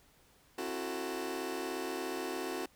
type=chord; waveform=sawtooth; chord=F# half-diminished seventh; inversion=second; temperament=just; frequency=266.4 / 333 / 370 / 444 Hz; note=C4 / E4 / F#4 / A4; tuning=+31 / +18 / 0 / +16 cents; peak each=-39 / -38 / -35 / -39 dBFS; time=0.58-2.66 s; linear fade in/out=5 ms; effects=pink hiss -65 dBFS RMS until 2.75 s